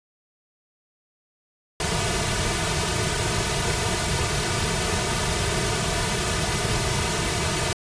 pink noise with comb filter, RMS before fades -24 dBFS, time 1.8-7.73 s, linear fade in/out 2 ms, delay 3.7 ms, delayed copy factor -0.95, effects resampled to 22050 Hz

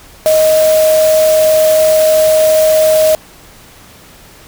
sine tone in noise, 626 Hz, D#5, 10 cents sharp, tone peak -6 dBFS, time 0.26-3.15 s, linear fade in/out 0 ms, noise white, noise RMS -20 dBFS, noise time 0.26-3.15 s, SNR +11 dB, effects pink hiss -39 dBFS RMS until 4.47 s

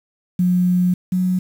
sine tone pair in turn, 180 / 183.15 Hz, F#3 / F#3, -47 / -17 cents, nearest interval unison, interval 30 cents, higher second, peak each -13 / -15 dBFS, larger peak first, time 0.39-0.94 / 1.12-1.39 s, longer first, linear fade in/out 5 ms, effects 7-bit

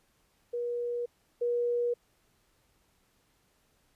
sine tone pair in turn, 480 / 480 Hz, B4 / B4, -49 / -49 cents, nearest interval unison, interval 0 cents, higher neither, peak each -30 / -26 dBFS, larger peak second, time 0.53-1.06 / 1.41-1.94 s, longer neither, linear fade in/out 10 ms, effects pink hiss -70 dBFS RMS until 3.95 s + resampled to 32000 Hz

